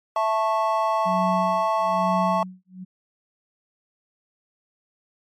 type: chord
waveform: triangle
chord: A major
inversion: second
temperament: just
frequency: 660 / 880 / 1100 Hz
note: E5 / A5 / C#6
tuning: +2 / 0 / -14 cents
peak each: -22 dBFS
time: 0.16-2.43 s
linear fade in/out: 2 ms
type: tone with tremolo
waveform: sine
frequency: 184.9 Hz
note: F#3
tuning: 1 cent flat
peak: -23 dBFS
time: 1.05-2.85 s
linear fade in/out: 20 ms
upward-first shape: sine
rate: 1.1 Hz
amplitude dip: 100%
effects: MP3 64 kbps